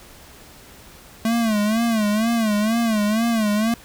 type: tone with vibrato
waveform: square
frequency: 220 Hz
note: A3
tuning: in tune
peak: -18 dBFS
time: 1.25-3.74 s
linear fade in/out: 2 ms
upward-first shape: sine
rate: 2.1 Hz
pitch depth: 110 cents each way
effects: pink hiss -45 dBFS RMS until 3.84 s